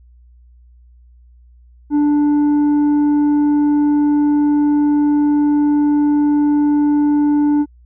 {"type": "tone with tanh clipping", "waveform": "sine", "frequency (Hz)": 293.7, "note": "D4", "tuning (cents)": 0, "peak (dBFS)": -12, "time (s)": [1.9, 7.66], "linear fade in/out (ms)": 50, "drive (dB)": 5, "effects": ["added 60 Hz sine -43 dBFS peak until 7.85 s"]}